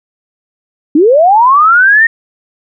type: linear sweep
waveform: sine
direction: up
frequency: 277.2 to 1864.7 Hz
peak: -3 dBFS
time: 0.95-2.07 s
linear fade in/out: 5 ms
effects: none